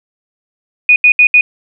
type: tone bursts at uneven times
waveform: sine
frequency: 2475 Hz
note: D#7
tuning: 10 cents flat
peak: -3 dBFS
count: 4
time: 0.89-0.96 / 1.04-1.12 / 1.19-1.27 / 1.34-1.41 s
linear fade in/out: 2 ms
effects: none